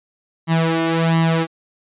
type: tone with flanger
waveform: sawtooth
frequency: 164.1 Hz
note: E3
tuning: 8 cents flat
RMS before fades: -17 dBFS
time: 0.47-1.47 s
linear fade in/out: 50 ms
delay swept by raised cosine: 0.99 to 2.79 ms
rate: 1.4 Hz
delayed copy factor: +0.75
effects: resampled to 8000 Hz